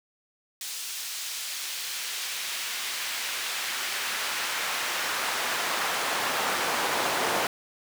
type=noise with high-pass filter sweep; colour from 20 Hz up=brown; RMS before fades=-30 dBFS; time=0.61-7.47 s; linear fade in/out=2 ms; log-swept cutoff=4800 to 680 Hz; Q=0.74; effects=none